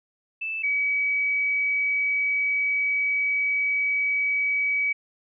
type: tone pair in turn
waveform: sine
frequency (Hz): 2637 / 2275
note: E7 / C#7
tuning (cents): 0 / +44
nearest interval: minor third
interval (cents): 256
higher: first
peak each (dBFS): -27 / -21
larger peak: second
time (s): 0.41-0.63 / 0.63-4.93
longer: second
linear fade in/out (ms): 10
effects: none